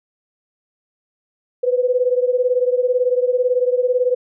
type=beating tone pair; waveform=sine; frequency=493.9 / 511.9 Hz; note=B4 / C5; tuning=0 / -38 cents; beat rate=18 Hz; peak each=-16 / -19 dBFS; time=1.63-4.15 s; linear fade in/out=10 ms; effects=none